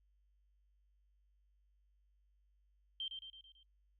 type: tone with echo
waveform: sine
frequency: 3142 Hz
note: G7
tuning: 3 cents sharp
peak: -38 dBFS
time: 3-3.08 s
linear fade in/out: 2 ms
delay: 110 ms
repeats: 5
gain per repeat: -5 dB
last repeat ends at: 3.63 s
effects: noise-tail reverb RT60 0.1 s tail -23 dB re dry + added 50 Hz sine -70 dBFS peak until 3.99 s